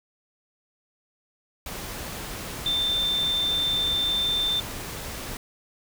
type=tone in noise; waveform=sine; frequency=3568 Hz; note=A7; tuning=23 cents sharp; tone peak=-22 dBFS; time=2.66-4.6 s; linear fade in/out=2 ms; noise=pink; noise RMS=-35 dBFS; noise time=1.66-5.37 s; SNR=+10 dB; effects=none